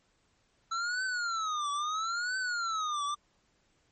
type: tone with vibrato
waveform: square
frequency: 1326 Hz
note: E6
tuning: 10 cents sharp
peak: -31 dBFS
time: 0.71-3.15 s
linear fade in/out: 10 ms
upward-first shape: triangle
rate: 0.75 Hz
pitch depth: 260 cents each way
effects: pink hiss -71 dBFS RMS until 3.91 s + MP3 32 kbps